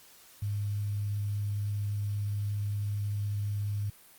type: tone with quantisation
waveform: sine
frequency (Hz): 102.6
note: G#2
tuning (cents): -21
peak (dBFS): -29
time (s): 0.42-3.9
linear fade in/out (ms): 5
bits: 9
effects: white hiss -56 dBFS RMS until 4.18 s + Opus 48 kbps